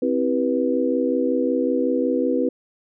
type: chord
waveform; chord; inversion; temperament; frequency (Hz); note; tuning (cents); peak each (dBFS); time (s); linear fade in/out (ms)
sine; C major seventh; none; just; 261.6 / 327 / 392.4 / 490.5; C4 / E4 / G4 / B4; 0 / -14 / +2 / -12; -22 / -25 / -28 / -22; 0.02-2.49; 5
effects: none